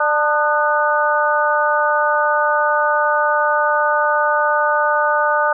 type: harmonic tone with a mistuned harmonic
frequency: 297.2 Hz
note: D4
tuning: 21 cents sharp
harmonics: 2 / 3 / 4 / 5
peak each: -19 / -19 / -19 / -19 dBFS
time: 0-5.53 s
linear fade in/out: 5 ms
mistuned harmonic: 4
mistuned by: +49 cents
effects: none